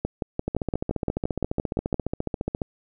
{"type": "two click trains", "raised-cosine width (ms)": 2, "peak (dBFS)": [-11, -12], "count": [12, 32], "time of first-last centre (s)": [[0.05, 1.943], [0.48, 2.618]], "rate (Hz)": [5.81, 14.5], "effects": []}